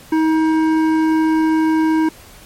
triangle tone with hard clipping, 317.3 Hz, D#4, 34 cents sharp, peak -14 dBFS, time 0.12-2.09 s, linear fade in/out 5 ms, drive 15 dB, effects pink hiss -42 dBFS RMS until 2.45 s + MP3 64 kbps

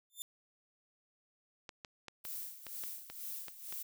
10% pulse tone with exponential growth, 3556 Hz, A7, 18 cents sharp, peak -29 dBFS, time 0.1-0.22 s, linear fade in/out 0 ms, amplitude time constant 24 ms
clicks, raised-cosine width 0.2 ms, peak -28 dBFS, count 9, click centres 1.692 / 1.848 / 2.083 / 2.252 / 2.667 / 2.837 / 3.1 / 3.483 / 3.725 s
violet noise with tremolo, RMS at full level -42 dBFS, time 2.24-3.83 s, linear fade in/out 10 ms, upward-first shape sine, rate 2.1 Hz, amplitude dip 75%
effects none

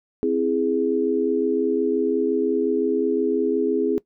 sine chord, C augmented, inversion none, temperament equal, 261.6 / 329.6 / 415.3 Hz, C4 / E4 / G#4, 0 / 0 / 0 cents, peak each -24 / -24 / -21 dBFS, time 0.23-3.98 s, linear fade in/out 0 ms, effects noise-tail reverb RT60 0.1 s tail -20 dB re dry

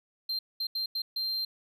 triangle tone bursts at uneven times, 4162 Hz, C8, 10 cents flat, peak -28 dBFS, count 5, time 0.29-0.39 / 0.6-0.67 / 0.75-0.86 / 0.95-1.02 / 1.16-1.45 s, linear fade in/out 5 ms, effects none

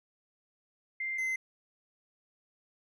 sine / triangle tone pair in turn, 2093 / 2063 Hz, C7 / C7, 0 / -25 cents, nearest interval unison, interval 25 cents, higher first, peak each -32 / -28 dBFS, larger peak second, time 1-1.18 / 1.18-1.36 s, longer neither, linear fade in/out 5 ms, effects none

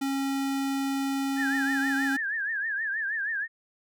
square tone, 273.1 Hz, C#4, 26 cents flat, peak -27 dBFS, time 0.01-2.17 s, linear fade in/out 10 ms
sine tone with vibrato, 1700 Hz, G#6, 40 cents sharp, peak -27 dBFS, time 1.36-3.48 s, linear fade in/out 50 ms, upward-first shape triangle, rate 6.3 Hz, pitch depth 160 cents each way
effects none

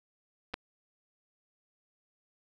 clicks, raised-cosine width 0.3 ms, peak -28 / -17 dBFS, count 2, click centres 0.537 / 0.541 s, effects none

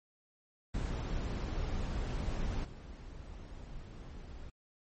brown noise with level steps, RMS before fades -35 / -47 dBFS, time 0.74-4.5 s, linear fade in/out 5 ms, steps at 2.64 s, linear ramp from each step 10 ms, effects MP3 32 kbps

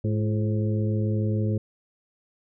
harmonic tone with a mistuned harmonic, 106.8 Hz, G#2, 49 cents sharp, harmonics 1 / 2 / 3 / 4 / 5, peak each -23 / -29 / -33 / -35 / -37 dBFS, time 0.04-1.58 s, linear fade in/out 5 ms, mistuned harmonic 3, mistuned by +81 cents, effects none

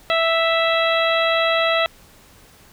harmonic tone with a mistuned harmonic, 659.3 Hz, E5, in tune, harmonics 1 / 2 / 3 / 4 / 5 / 6, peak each -19 / -22 / -24 / -25 / -26 / -27 dBFS, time 0.1-1.86 s, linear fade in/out 0 ms, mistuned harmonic 6, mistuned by -21 cents, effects pink hiss -49 dBFS RMS until 2.72 s

